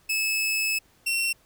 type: tone pair in turn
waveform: sawtooth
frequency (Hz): 2600 / 2719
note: E7 / F7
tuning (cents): -24 / -47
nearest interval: minor second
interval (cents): 77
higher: second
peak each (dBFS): -20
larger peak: neither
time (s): 0.09-0.79 / 1.06-1.33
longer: first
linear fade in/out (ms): 10
effects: pink hiss -61 dBFS RMS until 1.45 s